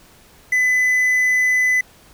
triangle tone with quantisation, 2006 Hz, B6, 26 cents sharp, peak -12 dBFS, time 0.52-1.81 s, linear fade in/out 5 ms, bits 7, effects pink hiss -49 dBFS RMS until 2.13 s

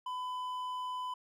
triangle tone with hard clipping, 1004 Hz, B5, 28 cents sharp, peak -37 dBFS, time 0.06-1.14 s, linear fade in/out 5 ms, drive 9 dB, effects none

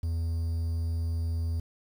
triangle tone with quantisation, 82.9 Hz, E2, 10 cents sharp, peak -25 dBFS, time 0.03-1.6 s, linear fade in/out 5 ms, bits 9, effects none

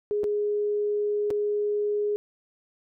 sine tone with dropouts, 415.3 Hz, G#4, in tune, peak -23 dBFS, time 0.11-2.16 s, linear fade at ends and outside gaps 0 ms, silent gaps 0.234-0.241 / 1.304-1.309 s, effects none

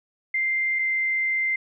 sine tone pair in turn, 2093 / 2085 Hz, C7 / C7, 0 / -7 cents, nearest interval unison, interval 7 cents, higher first, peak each -21 dBFS, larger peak neither, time 0.34-0.79 / 0.79-1.56 s, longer second, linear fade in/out 5 ms, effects none

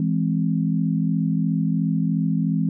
sine chord, E augmented, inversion none, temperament equal, 164.81 / 207.7 / 261.6 Hz, E3 / G#3 / B#3, 0 / 0 / 0 cents, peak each -21 / -24 / -25 dBFS, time 0-2.69 s, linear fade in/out 2 ms, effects none

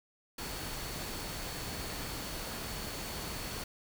sine tone in noise, 4435 Hz, C#8, in tune, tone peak -49 dBFS, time 0.38-3.64 s, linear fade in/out 5 ms, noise pink, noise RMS -40 dBFS, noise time 0.38-3.64 s, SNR -12 dB, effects none

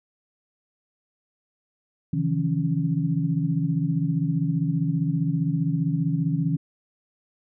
sine tone cluster, 134.2 / 159.1 / 174.3 / 276.7 Hz, C3 / D#3 / F3 / C#4, +44 / +39 / -3 / -3 cents, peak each -29 / -23 / -29 / -29 dBFS, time 2.13-6.57 s, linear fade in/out 5 ms, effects none

